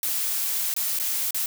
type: noise with dropouts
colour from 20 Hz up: blue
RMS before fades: -26 dBFS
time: 0.03-1.46 s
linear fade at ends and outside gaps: 1 ms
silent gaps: 0.74-0.764 / 0.989-0.998 / 1.308-1.345 s
effects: none